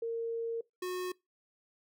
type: tone pair in turn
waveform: sine / square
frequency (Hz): 460.1 / 364.2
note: A#4 / F#4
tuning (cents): -23 / -27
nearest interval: major third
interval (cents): 404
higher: first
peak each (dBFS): -32 / -35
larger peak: first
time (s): 0.02-0.61 / 0.82-1.12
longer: first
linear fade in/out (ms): 5
effects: noise-tail reverb RT60 0.2 s tail -22 dB re dry